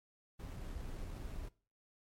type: noise with sample-and-hold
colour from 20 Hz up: brown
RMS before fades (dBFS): -44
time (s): 0.39-1.49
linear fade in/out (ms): 10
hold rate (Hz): 4900
effects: noise-tail reverb RT60 0.4 s tail -21 dB re dry + MP3 64 kbps